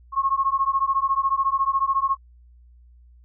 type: beating tone pair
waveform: sine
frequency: 1080 / 1094 Hz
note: C#6 / C#6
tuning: -45 / -23 cents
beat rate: 14 Hz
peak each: -22 dBFS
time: 0.12-2.17 s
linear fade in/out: 50 ms
effects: added 60 Hz sine -48 dBFS peak until 3.24 s